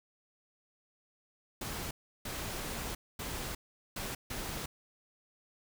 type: noise bursts at uneven times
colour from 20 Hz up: pink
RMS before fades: -39 dBFS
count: 5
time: 1.61-1.91 / 2.25-2.95 / 3.19-3.55 / 3.96-4.15 / 4.3-4.66 s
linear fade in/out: 5 ms
effects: none